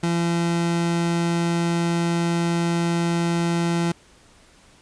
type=tone; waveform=30% pulse; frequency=170 Hz; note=F3; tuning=46 cents flat; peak=-17 dBFS; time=0.03-3.92 s; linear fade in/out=5 ms; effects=pink hiss -53 dBFS RMS until 4.81 s + resampled to 22050 Hz